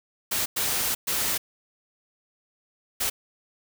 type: noise bursts at uneven times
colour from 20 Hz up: white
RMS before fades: -26 dBFS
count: 4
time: 0.31-0.46 / 0.56-0.95 / 1.07-1.38 / 3-3.1 s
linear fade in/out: 10 ms
effects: none